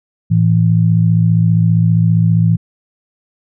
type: tone pair together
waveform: sine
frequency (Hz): 110.9 / 165.95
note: A2 / E3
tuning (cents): +14 / +12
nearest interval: perfect fifth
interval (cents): 698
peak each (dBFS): -11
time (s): 0.3-2.57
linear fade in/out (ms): 20
effects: none